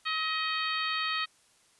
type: harmonic tone with a mistuned harmonic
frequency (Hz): 629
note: D#5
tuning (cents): +19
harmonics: 2 / 3 / 4 / 5 / 6 / 7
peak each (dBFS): -33 / -35 / -36 / -37 / -38 / -38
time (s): 0.05-1.26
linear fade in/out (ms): 20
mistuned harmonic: 2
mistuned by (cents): +22
effects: white hiss -64 dBFS RMS until 1.79 s + resampled to 24000 Hz